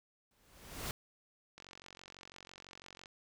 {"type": "noise with exponential growth", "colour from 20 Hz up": "pink", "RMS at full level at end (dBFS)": -37, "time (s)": [0.31, 0.91], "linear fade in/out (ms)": 1, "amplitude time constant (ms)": 130}
{"type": "click train", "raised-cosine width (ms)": 0.2, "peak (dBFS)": -34, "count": 69, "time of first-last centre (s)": [1.58, 3.058], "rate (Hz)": 46}
{"effects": []}